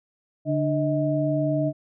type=tone cluster; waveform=sine; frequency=144.7 / 298.6 / 633 Hz; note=D3 / D4 / D#5; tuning=-25 / +29 / +30 cents; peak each=-25 dBFS; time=0.45-1.73 s; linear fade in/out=50 ms; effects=none